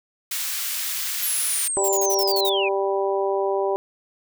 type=high-pass noise; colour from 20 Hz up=white; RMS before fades=-27 dBFS; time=0.31-1.68 s; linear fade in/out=5 ms; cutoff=1600 Hz; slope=12 dB/octave
type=linear sweep; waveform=sine; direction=down; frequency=11570 to 2356 Hz; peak=-23 dBFS; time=1.22-2.69 s; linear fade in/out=10 ms
type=harmonic tone; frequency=196 Hz; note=G3; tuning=in tune; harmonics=2 / 3 / 4 / 5; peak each=-22 / -26 / -28 / -30 dBFS; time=1.77-3.76 s; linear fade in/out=0 ms
type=noise bursts; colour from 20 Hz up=violet; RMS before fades=-27 dBFS; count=8; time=1.84-2.493 s; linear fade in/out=0 ms; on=44 ms; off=43 ms
effects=none